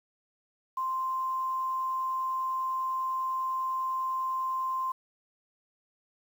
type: tone with quantisation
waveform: sine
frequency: 1045 Hz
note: C6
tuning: 2 cents flat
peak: -28 dBFS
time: 0.77-4.92 s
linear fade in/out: 5 ms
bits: 9
effects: none